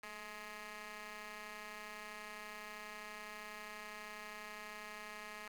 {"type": "ring-modulated tone", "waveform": "10% pulse", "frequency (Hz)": 207.7, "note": "G#3", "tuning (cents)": 0, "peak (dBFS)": -36, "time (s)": [0.03, 5.48], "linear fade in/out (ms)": 2, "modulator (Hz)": 1470, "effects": []}